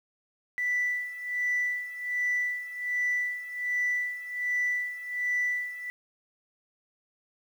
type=tone with tremolo; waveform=sine; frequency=1975.5 Hz; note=B6; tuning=in tune; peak=-23 dBFS; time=0.58-5.9 s; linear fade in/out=0 ms; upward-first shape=sine; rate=1.3 Hz; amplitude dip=80%; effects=tanh soft clip ceiling -21 dBFS + 9-bit